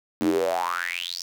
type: tone with high-pass filter sweep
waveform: square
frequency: 43.65 Hz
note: F1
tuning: in tune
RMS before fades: -26 dBFS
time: 0.21-1.22 s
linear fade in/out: 0 ms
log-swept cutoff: 250 to 5500 Hz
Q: 9
effects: none